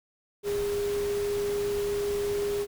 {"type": "tone in noise", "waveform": "sine", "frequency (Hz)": 407.6, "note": "G#4", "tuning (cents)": -32, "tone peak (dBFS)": -26, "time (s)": [0.43, 2.67], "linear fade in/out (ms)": 50, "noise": "pink", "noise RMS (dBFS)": -39, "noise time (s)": [0.43, 2.67], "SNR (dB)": 10, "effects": []}